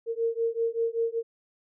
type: beating tone pair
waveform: sine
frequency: 456.9 / 462.1 Hz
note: A#4 / A#4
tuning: -35 / -15 cents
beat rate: 5.2 Hz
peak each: -28 dBFS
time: 0.06-1.23 s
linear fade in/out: 50 ms
effects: none